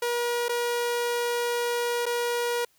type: tone with dropouts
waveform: sawtooth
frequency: 478.9 Hz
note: A#4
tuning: 47 cents sharp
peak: -21 dBFS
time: 0.02-2.65 s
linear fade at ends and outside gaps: 5 ms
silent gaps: 0.484-0.492 / 2.057-2.063 s
effects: white hiss -65 dBFS RMS until 2.78 s